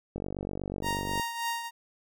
click train, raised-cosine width 2 ms, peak -21 dBFS, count 51, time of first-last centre 0.16-1.197 s, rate 48.2 Hz
sawtooth tone with tremolo, 932.3 Hz, A#5, in tune, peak -24 dBFS, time 0.82-1.71 s, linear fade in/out 50 ms, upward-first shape triangle, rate 3.4 Hz, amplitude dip 65%
effects none

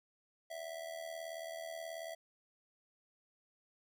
square tone with amplitude modulation, 659.3 Hz, E5, in tune, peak -40 dBFS, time 0.5-2.15 s, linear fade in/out 10 ms, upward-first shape sine, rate 78.5 Hz, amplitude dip 70%, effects none

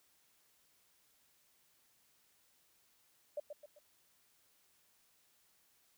sine tone with echo, 592 Hz, D5, 14 cents sharp, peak -36 dBFS, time 3.37-3.4 s, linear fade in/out 5 ms, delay 130 ms, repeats 3, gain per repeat -7 dB, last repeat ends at 3.79 s, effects white hiss -72 dBFS RMS until 5.97 s

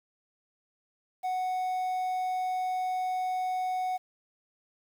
triangle tone with quantisation, 740 Hz, F#5, in tune, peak -26 dBFS, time 1.23-3.98 s, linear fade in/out 20 ms, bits 9, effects none

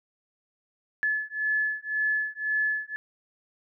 sine beating tone pair, 1720 / 1721.9 Hz, A6 / A6, -40 / -38 cents, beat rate 1.9 Hz, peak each -28 / -28 dBFS, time 1.03-2.96 s, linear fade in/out 0 ms, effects none

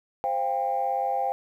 sine chord, C suspended fourth, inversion none, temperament equal with one note detuned, 523.3 / 698.5 / 795.9 Hz, C5 / F5 / G5, 0 / 0 / +26 cents, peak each -30 / -29 / -25 dBFS, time 0.24-1.32 s, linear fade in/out 0 ms, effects tanh soft clip ceiling -16 dBFS + 10-bit

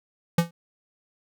square tone with exponential decay, 169.5 Hz, E3, 49 cents sharp, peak -14 dBFS, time 0.38-0.51 s, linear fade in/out 5 ms, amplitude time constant 27 ms, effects none

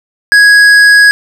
sine tone with hard clipping, 1661.2 Hz, G#6, in tune, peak -3 dBFS, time 0.32-1.11 s, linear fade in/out 0 ms, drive 9 dB, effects none

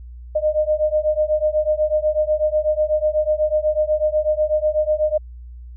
sine beating tone pair, 608 / 616.1 Hz, D#5 / D#5, -40 / -17 cents, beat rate 8.1 Hz, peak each -19 dBFS, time 0.35-5.18 s, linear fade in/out 10 ms, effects added 60 Hz sine -34 dBFS peak until 5.76 s

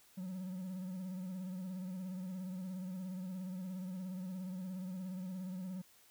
triangle tone with vibrato, 185 Hz, F#3, in tune, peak -38 dBFS, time 0.17-5.82 s, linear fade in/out 10 ms, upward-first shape sine, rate 17 Hz, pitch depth 59 cents each way, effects white hiss -65 dBFS RMS until 6.1 s

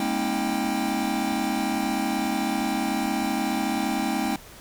square tone cluster, 207.3 / 237.8 / 273.8 / 320.3 / 787 Hz, G#3 / A#3 / C#4 / E4 / G5, -3 / +35 / -21 / -50 / +7 cents, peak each -31 dBFS, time 0-4.36 s, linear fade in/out 2 ms, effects pink hiss -46 dBFS RMS until 4.6 s

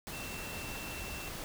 sine tone in noise, 2692 Hz, E7, 36 cents sharp, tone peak -45 dBFS, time 0.13-1.29 s, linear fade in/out 0 ms, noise pink, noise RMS -42 dBFS, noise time 0.07-1.44 s, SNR -6 dB, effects none

